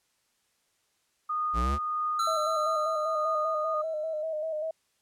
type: tone with tremolo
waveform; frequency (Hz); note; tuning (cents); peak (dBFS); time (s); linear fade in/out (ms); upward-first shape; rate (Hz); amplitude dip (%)
sine; 1231; D#6; -19; -26; 1.29-3.82; 10; triangle; 1.6; 35
type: exponential sweep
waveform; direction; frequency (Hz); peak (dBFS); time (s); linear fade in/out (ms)
square; up; 55.5 to 75.4; -27; 1.53-1.79; 50
type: tone with exponential decay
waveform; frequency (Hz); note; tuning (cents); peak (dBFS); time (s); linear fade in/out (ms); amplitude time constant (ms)
square; 1338; E6; +25; -27; 2.19-4.22; 5; 440
type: tone with vibrato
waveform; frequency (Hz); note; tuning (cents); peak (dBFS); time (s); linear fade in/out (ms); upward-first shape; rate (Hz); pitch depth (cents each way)
sine; 627; D#5; +13; -29; 2.27-4.71; 5; square; 5.1; 42
effects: white hiss -72 dBFS RMS until 5.01 s + low-pass 10000 Hz 12 dB/octave